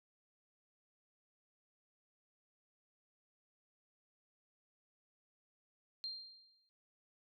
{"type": "tone with exponential decay", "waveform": "sine", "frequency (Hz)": 4186, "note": "C8", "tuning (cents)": 0, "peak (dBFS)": -38, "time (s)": [6.04, 6.69], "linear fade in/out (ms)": 0, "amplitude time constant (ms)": 140, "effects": []}